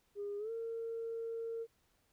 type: tone with pitch glide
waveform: sine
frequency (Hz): 407.4 to 457.3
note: G#4 to A#4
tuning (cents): -33 to -33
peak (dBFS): -37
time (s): 0.15-1.67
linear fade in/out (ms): 50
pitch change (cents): +200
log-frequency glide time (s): 0.38-0.51
effects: tanh soft clip ceiling -33 dBFS + pink hiss -75 dBFS RMS until 2.12 s